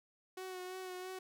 sawtooth tone with vibrato, 369.5 Hz, F#4, 2 cents flat, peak -39 dBFS, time 0.37-1.19 s, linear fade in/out 5 ms, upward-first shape sine, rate 3 Hz, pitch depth 25 cents each way, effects none

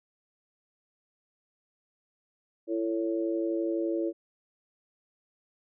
harmonic tone, 111.7 Hz, A2, 27 cents sharp, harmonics 3 / 4 / 5, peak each -28 / -35 / -34 dBFS, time 2.67-4.13 s, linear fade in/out 50 ms, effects none

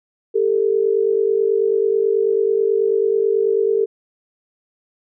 sine tone pair together, 399.1 / 448.3 Hz, G4 / A4, +31 / +32 cents, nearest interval major second, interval 201 cents, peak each -17 dBFS, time 0.34-3.86 s, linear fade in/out 20 ms, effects none

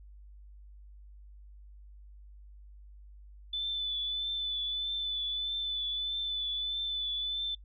sine tone with vibrato, 3499 Hz, A7, 10 cents flat, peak -31 dBFS, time 3.53-7.55 s, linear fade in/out 5 ms, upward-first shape triangle, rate 1.6 Hz, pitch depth 29 cents each way, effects noise-tail reverb RT60 0.1 s tail -25 dB re dry + added 50 Hz sine -49 dBFS peak until 7.64 s

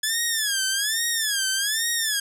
10% pulse tone with vibrato, 1700 Hz, G#6, 40 cents sharp, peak -13 dBFS, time 0.03-2.2 s, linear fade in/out 5 ms, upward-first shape sine, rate 1.2 Hz, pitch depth 170 cents each way, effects none

